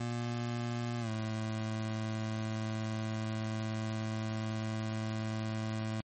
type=tone with pitch glide; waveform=25% pulse; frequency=119.1 to 109.85 Hz; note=A#2 to A2; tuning=+38 to -2 cents; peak=-30 dBFS; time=0-6.01 s; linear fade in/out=5 ms; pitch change=-140 cents; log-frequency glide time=1-1.09 s; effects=MP3 32 kbps